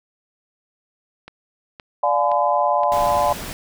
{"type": "click train", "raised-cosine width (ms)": 0.3, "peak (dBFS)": -21, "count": 4, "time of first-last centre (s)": [1.28, 2.834], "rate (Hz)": 1.93}
{"type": "chord", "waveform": "sine", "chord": "D diminished seventh", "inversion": "none", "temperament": "just", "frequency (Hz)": [587.3, 704.8, 845.8, 1014.9], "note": ["D5", "F5", "Ab5", "Cb6"], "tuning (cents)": [0, 16, 31, 47], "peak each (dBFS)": -21, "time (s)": [2.03, 3.33], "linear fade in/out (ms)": 5}
{"type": "noise", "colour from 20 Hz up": "pink", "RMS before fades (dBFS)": -31, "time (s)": [2.92, 3.53], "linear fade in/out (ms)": 0}
{"effects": []}